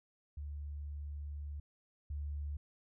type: tone pair in turn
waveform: sine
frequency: 72.9 / 72.9 Hz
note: D2 / D2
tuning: -12 / -12 cents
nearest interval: unison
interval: 0 cents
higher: neither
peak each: -40 / -37 dBFS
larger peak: second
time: 0.37-1.6 / 2.1-2.57 s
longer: first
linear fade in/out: 5 ms
effects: none